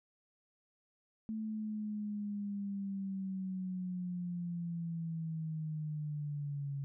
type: linear sweep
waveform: sine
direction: down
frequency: 220 to 138.59 Hz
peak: -36 dBFS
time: 1.29-6.84 s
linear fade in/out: 0 ms
effects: none